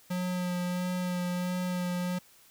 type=tone with vibrato; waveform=square; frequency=179.7 Hz; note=F3; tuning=50 cents sharp; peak=-30 dBFS; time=0.1-2.19 s; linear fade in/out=10 ms; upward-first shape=sine; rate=1.5 Hz; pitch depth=15 cents each way; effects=white hiss -59 dBFS RMS until 2.5 s